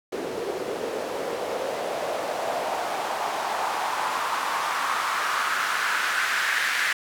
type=noise with band-pass filter sweep; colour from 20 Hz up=white; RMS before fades=-27 dBFS; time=0.12-6.93 s; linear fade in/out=5 ms; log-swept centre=390 to 1800 Hz; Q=2.9; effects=none